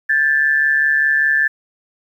sine tone pair together, 1606 / 1751 Hz, G6 / A6, +41 / -9 cents, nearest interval minor second, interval 150 cents, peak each -19 / -13 dBFS, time 0.09-1.48 s, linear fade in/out 10 ms, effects 8-bit

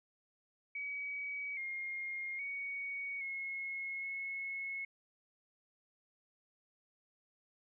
sine tone with pitch steps, 2269 / 2131 / 2237 / 2171 / 2184 Hz, C#7 / C7 / C#7 / C#7 / C#7, +40 / +31 / +15 / -37 / -26 cents, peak -38 dBFS, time 0.75-4.85 s, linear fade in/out 5 ms, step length 820 ms, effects none

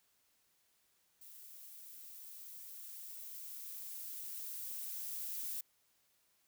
violet noise with level ramp, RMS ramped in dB -55 to -41 dBFS, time 1.21-5.61 s, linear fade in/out 5 ms, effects white hiss -75 dBFS RMS until 6.47 s

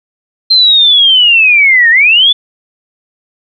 sine linear two-way sweep, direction down then up, 4168 to 1792 to 3519 Hz, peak -3 dBFS, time 0.5-2.33 s, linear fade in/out 10 ms, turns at 1.9 s, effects none

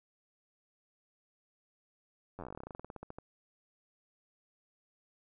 slowing click train, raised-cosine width 1 ms, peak -30 dBFS, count 24, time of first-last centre 2.39-3.185 s, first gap 10 ms, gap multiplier 1.1, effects none

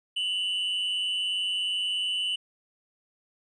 triangle tone pair together, 2794 / 2983 Hz, F7 / F#7, 0 / +13 cents, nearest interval minor second, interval 113 cents, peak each -30 / -24 dBFS, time 0.16-2.36 s, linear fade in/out 10 ms, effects tanh soft clip ceiling -22 dBFS + resampled to 24000 Hz

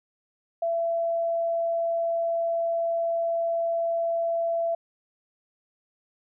sine tone, 671 Hz, E5, 31 cents sharp, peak -23 dBFS, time 0.62-4.75 s, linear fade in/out 5 ms, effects none

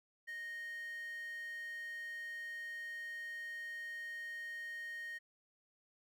square tone with high-pass filter, 620 Hz, D#5, 6 cents flat, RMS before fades -45 dBFS, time 0.27-5.19 s, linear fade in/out 20 ms, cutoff 1900 Hz, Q 8.8, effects none

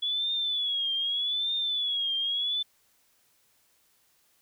sine tone with vibrato, 3401 Hz, G#7, 40 cents sharp, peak -26 dBFS, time 0.02-2.63 s, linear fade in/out 10 ms, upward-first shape triangle, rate 0.82 Hz, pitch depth 120 cents each way, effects white hiss -67 dBFS RMS until 4.41 s

